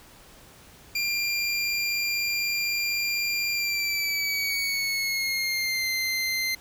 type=tone with pitch glide; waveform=25% pulse; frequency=2388 to 2079 Hz; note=D7 to C7; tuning=+28 to -12 cents; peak=-21 dBFS; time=0.95-6.55 s; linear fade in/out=5 ms; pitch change=-240 cents; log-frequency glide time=3.52-5.87 s; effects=pink hiss -51 dBFS RMS until 6.6 s